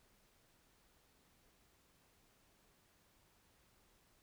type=silence; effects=pink hiss -72 dBFS RMS until 4.22 s